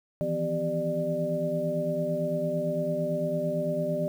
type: tone cluster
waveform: sine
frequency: 159.6 / 168.5 / 252.1 / 389.5 / 596 Hz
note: D#3 / E3 / B3 / G4 / D5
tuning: +44 / +38 / +36 / -11 / +25 cents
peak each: -35 / -33 / -35 / -36 / -28 dBFS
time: 0.21-4.08 s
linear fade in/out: 0 ms
effects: 9-bit